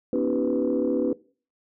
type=tone cluster; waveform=sine; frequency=241.6 / 276.3 / 316.6 / 386.5 / 496.2 Hz; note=B3 / C#4 / D#4 / G4 / B4; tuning=-38 / -6 / +30 / -24 / +8 cents; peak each=-28 / -26 / -27 / -28 / -25 dBFS; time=0.13-1.13 s; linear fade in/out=2 ms; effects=noise-tail reverb RT60 0.4 s tail -20 dB re dry + tanh soft clip ceiling -14 dBFS